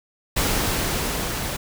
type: noise with level ramp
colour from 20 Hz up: pink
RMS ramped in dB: -21 to -28 dBFS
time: 0.36-1.57 s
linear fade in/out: 10 ms
effects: none